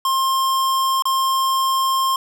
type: tone with dropouts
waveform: square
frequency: 1062 Hz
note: C6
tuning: 25 cents sharp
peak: -17 dBFS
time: 0.05-2.16 s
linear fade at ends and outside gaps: 2 ms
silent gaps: 1.023-1.054 s
effects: none